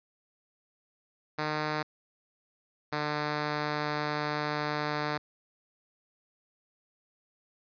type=tone pair in turn; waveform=5% pulse; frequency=152.5 / 149.53 Hz; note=D#3 / D3; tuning=-34 / +32 cents; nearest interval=unison; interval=34 cents; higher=first; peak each=-18 dBFS; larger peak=neither; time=1.38-1.83 / 2.92-5.18 s; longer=second; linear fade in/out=10 ms; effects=resampled to 11025 Hz